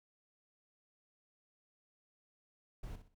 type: noise with echo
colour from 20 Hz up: brown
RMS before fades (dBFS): -44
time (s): 2.83-2.96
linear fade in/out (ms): 5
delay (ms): 62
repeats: 3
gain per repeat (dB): -10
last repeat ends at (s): 3.146
effects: none